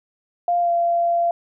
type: tone with pitch glide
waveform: sine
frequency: 698.5 to 686.5 Hz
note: F5 to F5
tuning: 0 to -30 cents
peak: -16 dBFS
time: 0.48-1.31 s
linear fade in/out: 2 ms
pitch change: -30 cents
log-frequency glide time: 0.6-0.71 s
effects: none